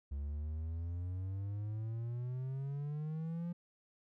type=exponential sweep; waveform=triangle; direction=up; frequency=69.3 to 174.61 Hz; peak=-35 dBFS; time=0.11-3.53 s; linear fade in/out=10 ms; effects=none